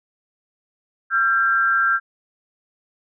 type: tone pair together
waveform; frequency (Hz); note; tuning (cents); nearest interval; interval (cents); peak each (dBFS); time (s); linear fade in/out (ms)
sine; 1366 / 1591.7; F6 / G6; -39 / +26; minor third; 265; -18; 1.1-2; 50
effects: none